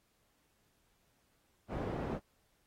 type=low-pass noise; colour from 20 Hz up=white; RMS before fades=-38 dBFS; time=1.68-2.2 s; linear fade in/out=50 ms; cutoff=470 Hz; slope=12 dB/octave; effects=pink hiss -75 dBFS RMS until 2.66 s + AAC 48 kbps